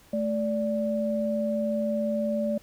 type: tone pair together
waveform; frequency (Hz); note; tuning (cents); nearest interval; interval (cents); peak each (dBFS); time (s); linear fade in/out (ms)
sine; 218.4 / 583; A3 / D5; -13 / -13; octave + perfect fourth; 1700; -27; 0.13-2.58; 5
effects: pink hiss -56 dBFS RMS until 2.62 s